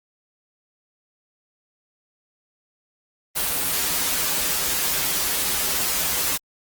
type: noise with comb filter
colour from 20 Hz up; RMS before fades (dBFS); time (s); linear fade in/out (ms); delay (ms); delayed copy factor
white; -23; 3.35-6.38; 20; 9; -0.8
effects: Opus 32 kbps